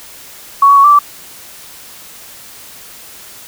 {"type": "tone with pitch steps", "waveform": "sine", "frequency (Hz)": [1115, 1125, 1112, 1169, 1161], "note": ["C#6", "C#6", "C#6", "D6", "D6"], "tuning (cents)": [10, 25, 5, -8, -20], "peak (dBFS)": -3, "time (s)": [0.62, 0.99], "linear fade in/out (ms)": 5, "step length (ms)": 74, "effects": ["white hiss -35 dBFS RMS until 3.47 s"]}